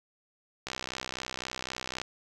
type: click train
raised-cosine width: 0.2 ms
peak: -17 dBFS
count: 87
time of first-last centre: 0.67-2.016 s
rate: 63.9 Hz
effects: none